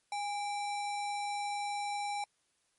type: tone with sample-and-hold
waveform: sine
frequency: 819 Hz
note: G#5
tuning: 24 cents flat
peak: -33 dBFS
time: 0.12-2.24 s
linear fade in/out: 2 ms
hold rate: 3150 Hz
effects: white hiss -75 dBFS RMS until 2.78 s + MP3 48 kbps